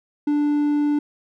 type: tone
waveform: triangle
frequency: 293.7 Hz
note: D4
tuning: in tune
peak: -15 dBFS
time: 0.27-0.99 s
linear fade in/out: 5 ms
effects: none